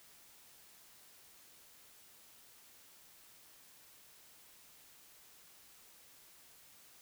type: silence
effects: white hiss -61 dBFS RMS until 7.01 s